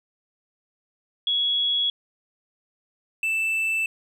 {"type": "tone pair in turn", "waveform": ["sine", "triangle"], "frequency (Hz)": [3349, 2648], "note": ["G#7", "E7"], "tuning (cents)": [14, 7], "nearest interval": "major third", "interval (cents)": 407, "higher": "first", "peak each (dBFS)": -20, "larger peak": "neither", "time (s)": [[1.27, 1.9], [3.23, 3.86]], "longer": "neither", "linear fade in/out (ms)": 2, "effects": []}